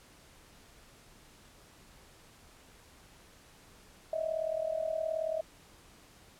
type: tone with amplitude modulation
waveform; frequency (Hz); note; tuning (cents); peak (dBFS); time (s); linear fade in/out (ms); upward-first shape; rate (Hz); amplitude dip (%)
sine; 639; D#5; +46; -27; 4.13-5.41; 2; sine; 38.8; 80
effects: pink hiss -58 dBFS RMS until 6.39 s + low-pass 12000 Hz 12 dB/octave